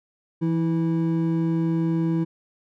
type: tone pair together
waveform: triangle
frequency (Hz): 166.1 / 325.9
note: E3 / E4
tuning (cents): +13 / -20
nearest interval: octave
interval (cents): 1167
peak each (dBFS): -20 / -22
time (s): 0.41-2.25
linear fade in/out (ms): 20
effects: none